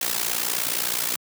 white noise with amplitude modulation, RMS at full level -22 dBFS, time 0.01-1.16 s, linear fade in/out 5 ms, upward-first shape sine, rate 59.5 Hz, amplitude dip 80%, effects high-pass 150 Hz 12 dB/octave

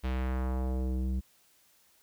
square tone with low-pass filter sweep, 64.3 Hz, C2, 30 cents flat, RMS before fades -31 dBFS, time 0.03-1.21 s, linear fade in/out 20 ms, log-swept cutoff 3500 to 190 Hz, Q 1.2, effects white hiss -65 dBFS RMS until 2.02 s

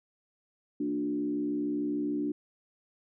sine tone with frequency modulation, 293.7 Hz, D4, in tune, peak -28 dBFS, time 0.8-2.32 s, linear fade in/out 5 ms, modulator 66.8 Hz, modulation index 0.76, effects none

